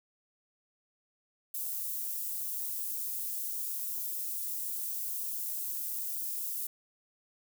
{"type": "high-pass noise", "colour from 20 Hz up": "white", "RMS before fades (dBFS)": -36, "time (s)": [1.54, 6.67], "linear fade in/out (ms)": 5, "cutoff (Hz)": 12000, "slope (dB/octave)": 12, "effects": []}